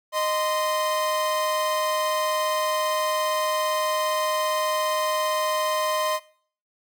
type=tone pair together; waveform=45% pulse; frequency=619.3 / 1038 Hz; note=D#5 / C6; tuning=-8 / -14 cents; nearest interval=major sixth; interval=894 cents; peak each=-25 dBFS; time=0.12-6.2 s; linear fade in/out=50 ms; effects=noise-tail reverb RT60 0.5 s tail -21 dB re dry